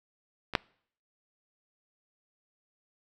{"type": "clicks", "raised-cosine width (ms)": 0.3, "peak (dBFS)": [-21, -6], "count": 2, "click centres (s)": [0.537, 0.552], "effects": ["noise-tail reverb RT60 0.6 s tail -26 dB re dry"]}